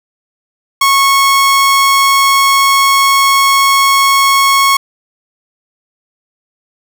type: tone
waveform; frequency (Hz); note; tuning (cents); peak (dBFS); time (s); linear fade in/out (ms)
sawtooth; 1099; C#6; -15; -3; 0.81-4.77; 5
effects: none